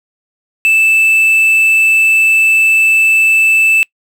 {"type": "tone with quantisation", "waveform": "triangle", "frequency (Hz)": 2637, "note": "E7", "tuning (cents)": 0, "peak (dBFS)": -5, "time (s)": [0.65, 3.83], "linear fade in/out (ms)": 0, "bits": 5, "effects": ["noise-tail reverb RT60 0.1 s tail -25 dB re dry"]}